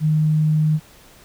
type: tone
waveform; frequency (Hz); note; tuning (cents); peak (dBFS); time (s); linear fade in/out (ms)
sine; 154.5; D#3; -12; -14; 0-0.8; 50
effects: pink hiss -48 dBFS RMS until 1.24 s